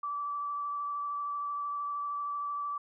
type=tone with vibrato; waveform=sine; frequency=1158 Hz; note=D6; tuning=25 cents flat; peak=-32 dBFS; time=0.03-2.78 s; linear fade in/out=5 ms; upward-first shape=triangle; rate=13 Hz; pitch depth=13 cents each way; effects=none